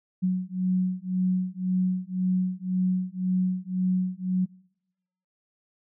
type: beating tone pair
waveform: sine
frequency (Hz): 183.3 / 185.2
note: F#3 / F#3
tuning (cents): -16 / +2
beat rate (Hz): 1.9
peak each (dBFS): -26 / -26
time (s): 0.22-4.46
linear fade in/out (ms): 20
effects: noise-tail reverb RT60 0.9 s tail -26 dB re dry